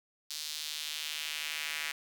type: tone with high-pass filter sweep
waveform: square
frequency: 76.3 Hz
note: D#2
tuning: 33 cents flat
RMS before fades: -38 dBFS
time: 0.3-1.92 s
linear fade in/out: 5 ms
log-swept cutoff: 4400 to 2100 Hz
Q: 1.9
effects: none